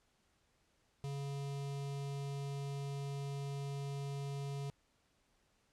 square tone with notch filter, 140 Hz, C#3, 18 cents sharp, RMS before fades -41 dBFS, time 1.04-4.7 s, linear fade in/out 0 ms, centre 1600 Hz, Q 1.3, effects pink hiss -75 dBFS RMS until 5.72 s + low-pass 9000 Hz 12 dB/octave

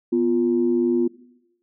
sine tone pair together, 246.6 / 349.3 Hz, B3 / F4, -2 / 0 cents, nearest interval tritone, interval 602 cents, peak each -20 / -18 dBFS, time 0.12-1.08 s, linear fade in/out 10 ms, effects noise-tail reverb RT60 0.9 s tail -20 dB re dry + tanh soft clip ceiling -9 dBFS

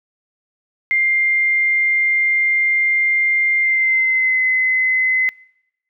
sine tone with pitch glide, 2100 to 2040 Hz, C7 to C7, +6 to -44 cents, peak -13 dBFS, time 0.91-5.29 s, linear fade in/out 0 ms, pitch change -50 cents, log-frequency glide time 3.61-4.42 s, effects noise-tail reverb RT60 0.9 s tail -26 dB re dry

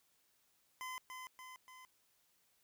25% pulse tone with echo, 1023 Hz, C6, 39 cents flat, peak -39 dBFS, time 0.81-0.98 s, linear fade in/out 0 ms, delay 290 ms, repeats 3, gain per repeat -4 dB, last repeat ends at 1.85 s, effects white hiss -75 dBFS RMS until 2.63 s

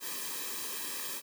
white noise with comb filter, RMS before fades -38 dBFS, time 0-1.22 s, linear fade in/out 50 ms, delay 1.4 ms, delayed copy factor -0.9, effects high-pass 200 Hz 12 dB/octave

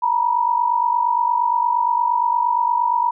sine tone pair together, 922.4 / 971 Hz, A#5 / B5, -19 / -30 cents, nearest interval minor second, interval 89 cents, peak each -20 / -17 dBFS, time 0.02-3.11 s, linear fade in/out 10 ms, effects none

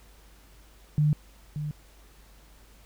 sine tone with echo, 150 Hz, D3, 37 cents sharp, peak -19 dBFS, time 0.98-1.13 s, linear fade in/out 0 ms, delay 580 ms, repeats 1, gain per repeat -10 dB, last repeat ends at 1.71 s, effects added 50 Hz sine -53 dBFS peak until 2.85 s + pink hiss -58 dBFS RMS until 2.85 s

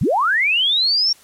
sine linear sweep, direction up, 82.41 to 5588 Hz, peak -14 dBFS, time 0.01-1.13 s, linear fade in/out 5 ms, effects white hiss -49 dBFS RMS until 1.23 s + low-pass 12000 Hz 12 dB/octave

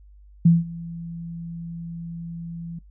sine tone with ADSR envelope, 168 Hz, E3, 33 cents sharp, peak -9 dBFS, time 0.45-2.79 s, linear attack 8 ms, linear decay 180 ms, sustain -22 dB, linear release 6 ms, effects noise-tail reverb RT60 0.1 s tail -21 dB re dry + added 50 Hz sine -46 dBFS peak until 2.9 s

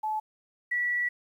sine tone pair in turn, 863 / 1946.9 Hz, A5 / B6, -34 / -25 cents, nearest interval octave + major second, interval 1409 cents, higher second, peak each -27 / -25 dBFS, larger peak second, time 0.03-0.2 / 0.71-1.09 s, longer second, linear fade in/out 10 ms, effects 10-bit

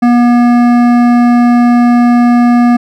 sine tone with hard clipping, 240.9 Hz, B3, 43 cents flat, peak -6 dBFS, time 0.02-2.77 s, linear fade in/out 10 ms, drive 13 dB, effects none

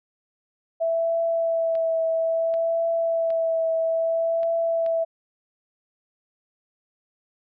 sine tone with vibrato, 659 Hz, E5, 1 cent flat, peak -20 dBFS, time 0.8-5.05 s, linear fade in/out 20 ms, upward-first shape triangle, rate 0.6 Hz, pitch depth 20 cents each way
clicks, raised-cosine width 0.3 ms, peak -28 dBFS, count 5, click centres 1.753 / 2.54 / 3.304 / 4.432 / 4.863 s
effects none

